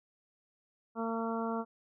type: harmonic tone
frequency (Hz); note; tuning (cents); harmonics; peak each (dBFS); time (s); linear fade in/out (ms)
227.4; A#3; -43; 1 / 2 / 3 / 4 / 5 / 6; -35 / -38 / -40 / -41 / -42 / -43; 0.95-1.65; 50
effects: none